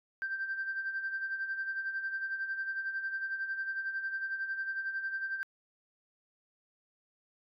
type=tone with tremolo; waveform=sine; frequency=1568 Hz; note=G6; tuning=in tune; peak=-30 dBFS; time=0.22-5.43 s; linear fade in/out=0 ms; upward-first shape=sine; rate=11 Hz; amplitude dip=60%; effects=tanh soft clip ceiling -27 dBFS